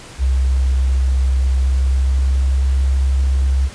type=tone with pitch glide; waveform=sine; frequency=65.41 to 66.86 Hz; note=C2 to C2; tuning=0 to +38 cents; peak=-12 dBFS; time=0.18-3.7 s; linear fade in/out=50 ms; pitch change=+38 cents; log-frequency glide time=1.53-2.67 s; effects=pink hiss -37 dBFS RMS until 3.74 s + resampled to 22050 Hz